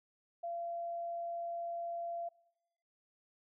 sine tone, 684 Hz, F5, 36 cents flat, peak -37 dBFS, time 0.43-2.29 s, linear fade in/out 10 ms, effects noise-tail reverb RT60 0.9 s tail -23 dB re dry

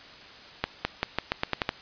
accelerating click train, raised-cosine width 0.3 ms, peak -8 dBFS, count 9, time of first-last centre 0.64-1.691 s, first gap 210 ms, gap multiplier 0.86, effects white hiss -47 dBFS RMS until 1.81 s + resampled to 11025 Hz

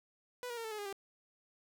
sawtooth tone with pitch steps, 493.9 / 475.7 / 458.2 / 441.3 / 425 / 409.4 / 394.3 Hz, B4 / A#4 / A#4 / A4 / G#4 / G#4 / G4, 0 / +35 / -30 / +5 / +40 / -25 / +10 cents, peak -36 dBFS, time 0.43-0.927 s, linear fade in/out 0 ms, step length 71 ms, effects none

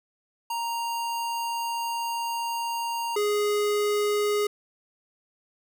square tone pair in turn, 932.3 / 415.3 Hz, A#5 / G#4, 0 / 0 cents, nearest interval octave + major second, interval 1400 cents, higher first, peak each -28 / -23 dBFS, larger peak second, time 0.5-3.16 / 3.16-4.47 s, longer first, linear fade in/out 5 ms, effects none

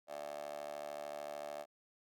15% pulse tone with high-pass filter, 73.42 Hz, D2, in tune, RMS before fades -45 dBFS, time 0.07-1.66 s, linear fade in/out 50 ms, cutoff 590 Hz, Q 6.8, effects none

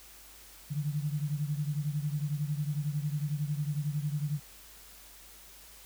sine beating tone pair, 145.3 / 156.3 Hz, D3 / D#3, -18 / +8 cents, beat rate 11 Hz, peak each -31 / -35 dBFS, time 0.7-4.4 s, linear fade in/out 20 ms, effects added 50 Hz sine -59 dBFS peak until 5.85 s + white hiss -53 dBFS RMS until 5.85 s

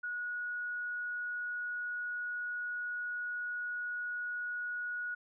sine tone, 1457 Hz, F#6, 27 cents flat, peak -35 dBFS, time 0.03-5.15 s, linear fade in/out 10 ms, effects none

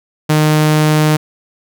sawtooth tone, 153.4 Hz, D#3, 24 cents flat, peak -5 dBFS, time 0.29-1.17 s, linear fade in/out 10 ms, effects none

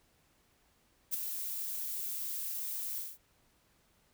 violet noise with ADSR envelope, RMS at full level -30 dBFS, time 1.11-3.18 s, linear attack 34 ms, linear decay 3 ms, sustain -8 dB, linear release 200 ms, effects pink hiss -70 dBFS RMS until 4.13 s

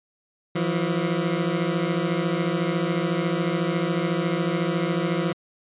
20% pulse beating tone pair, 164.3 / 178.3 Hz, E3 / F3, -5 / +36 cents, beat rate 14 Hz, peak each -20 dBFS, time 0.55-5.33 s, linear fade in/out 10 ms, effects resampled to 8000 Hz

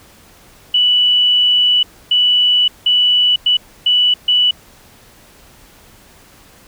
sine tone bursts at uneven times, 2960 Hz, F#7, in tune, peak -9 dBFS, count 6, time 0.74-1.83 / 2.11-2.68 / 2.86-3.36 / 3.46-3.57 / 3.86-4.14 / 4.28-4.51 s, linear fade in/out 5 ms, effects pink hiss -45 dBFS RMS until 6.67 s

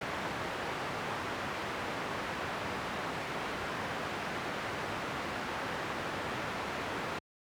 white low-pass noise, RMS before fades -37 dBFS, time 0.01-7.19 s, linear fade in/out 5 ms, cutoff 1600 Hz, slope 12 dB/octave, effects high-pass 80 Hz 12 dB/octave

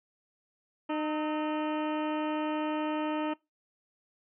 harmonic tone with a mistuned harmonic, 305.3 Hz, D#4, 33 cents flat, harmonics 1 / 2 / 3 / 4 / 5 / 6 / 7 / 8 / 9 / 10, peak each -31 / -36 / -36 / -41 / -51 / -47 / -55 / -47 / -48 / -49 dBFS, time 0.89-3.34 s, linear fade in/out 10 ms, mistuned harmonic 4, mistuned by +69 cents, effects noise-tail reverb RT60 0.2 s tail -22 dB re dry

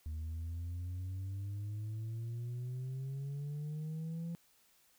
sine exponential sweep, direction up, 76.9 to 170.5 Hz, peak -35 dBFS, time 0.06-4.35 s, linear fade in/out 0 ms, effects tanh soft clip ceiling -37 dBFS + white hiss -69 dBFS RMS until 4.98 s

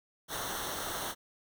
pink noise with comb filter, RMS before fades -37 dBFS, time 0.28-1.15 s, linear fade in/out 50 ms, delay 0.41 ms, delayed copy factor -0.75, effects none

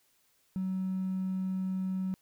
triangle tone with hard clipping, 187.9 Hz, F#3, 27 cents sharp, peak -30 dBFS, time 0.56-2.14 s, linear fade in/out 0 ms, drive 3 dB, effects white hiss -70 dBFS RMS until 2.21 s

